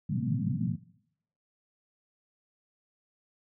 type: band-pass noise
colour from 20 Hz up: pink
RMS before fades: -30 dBFS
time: 0.09-0.76 s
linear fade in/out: 10 ms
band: 110 to 250 Hz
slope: 96 dB/octave
effects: noise-tail reverb RT60 0.7 s tail -19 dB re dry